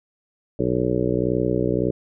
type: harmonic tone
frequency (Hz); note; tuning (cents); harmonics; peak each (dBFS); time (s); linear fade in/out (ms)
61.74; B1; 0; 1 / 2 / 3 / 4 / 5 / 6 / 7 / 8 / 9; -34 / -27 / -27 / -33 / -25 / -26 / -25 / -32 / -29; 0.59-1.91; 5
effects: none